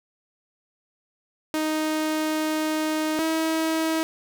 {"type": "tone pair in turn", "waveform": "sawtooth", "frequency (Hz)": [311.1, 321.1], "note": ["D#4", "E4"], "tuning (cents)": [0, -45], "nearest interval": "minor second", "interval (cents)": 55, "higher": "second", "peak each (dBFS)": [-19, -18], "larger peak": "second", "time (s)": [[1.54, 3.19], [3.19, 4.03]], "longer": "first", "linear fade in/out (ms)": 0, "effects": []}